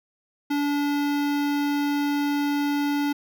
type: tone with notch filter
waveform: square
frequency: 288.4 Hz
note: D4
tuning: 31 cents flat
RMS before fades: -24 dBFS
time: 0.5-3.13 s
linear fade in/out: 10 ms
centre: 8400 Hz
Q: 0.97
effects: none